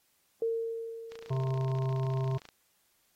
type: tone with exponential decay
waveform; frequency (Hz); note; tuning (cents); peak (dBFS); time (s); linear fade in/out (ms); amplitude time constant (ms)
sine; 456.2; A#4; -37; -26; 0.42-2.13; 2; 370
type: click train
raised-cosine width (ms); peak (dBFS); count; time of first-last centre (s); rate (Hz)
0.2; -31; 40; 1.12-2.488; 28.5
type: harmonic tone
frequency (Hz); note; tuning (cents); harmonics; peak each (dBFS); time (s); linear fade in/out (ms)
132; C3; +16; 1 / 3 / 5 / 7 / 8; -28 / -38 / -42 / -45 / -46; 1.3-2.38; 10
effects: white hiss -71 dBFS RMS until 3.15 s + AAC 48 kbps